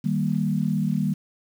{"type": "chord", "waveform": "sine", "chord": "Eb major", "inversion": "none", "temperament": "equal", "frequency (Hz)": [155.56, 196, 233.1], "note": ["Eb3", "G3", "Bb3"], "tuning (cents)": [0, 0, 0], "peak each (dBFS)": [-25, -24, -27], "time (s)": [0.04, 1.14], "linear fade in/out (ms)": 10, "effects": ["8-bit"]}